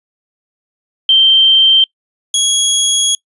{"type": "tone pair in turn", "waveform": ["sine", "20% pulse"], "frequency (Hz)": [3136, 3322], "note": ["G7", "G#7"], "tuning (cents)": [0, 0], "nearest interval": "minor second", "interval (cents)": 100, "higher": "second", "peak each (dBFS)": -5, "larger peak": "neither", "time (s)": [[1.09, 1.84], [2.34, 3.15]], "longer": "second", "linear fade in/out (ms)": 2, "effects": ["noise-tail reverb RT60 0.1 s tail -25 dB re dry", "resampled to 24000 Hz"]}